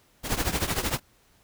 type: noise with tremolo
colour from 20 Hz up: pink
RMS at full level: -24 dBFS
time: 0.23-1 s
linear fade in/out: 50 ms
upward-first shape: triangle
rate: 13 Hz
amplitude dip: 85%
effects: pink hiss -62 dBFS RMS until 1.43 s